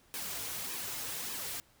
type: noise with flanger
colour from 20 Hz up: white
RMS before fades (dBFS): -39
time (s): 0.14-1.6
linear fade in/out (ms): 0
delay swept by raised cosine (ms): 1.4 to 5.4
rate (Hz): 1.7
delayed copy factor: -0.65
effects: pink hiss -65 dBFS RMS until 1.8 s